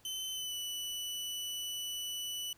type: tone with pitch glide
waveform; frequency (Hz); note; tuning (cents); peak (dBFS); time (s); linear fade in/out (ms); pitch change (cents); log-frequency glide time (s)
sawtooth; 3055 to 2970; G7 to F#7; -45 to +6; -34; 0.05-2.53; 2; -49; 0.33-0.54
effects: pink hiss -65 dBFS RMS until 2.57 s